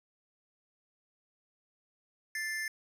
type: tone pair together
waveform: square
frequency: 1760 / 2093 Hz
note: A6 / C7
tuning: 0 / 0 cents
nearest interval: minor third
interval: 300 cents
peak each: -36 / -39 dBFS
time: 2.35-2.68 s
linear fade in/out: 2 ms
effects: resampled to 32000 Hz